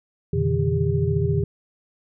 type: tone cluster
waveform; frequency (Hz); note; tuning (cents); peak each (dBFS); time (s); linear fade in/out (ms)
sine; 88 / 121.4 / 144.1 / 158.4 / 401; F2 / B2 / D3 / D#3 / G4; +14 / -29 / -33 / +31 / +39; -25; 0.33-1.44; 5
effects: none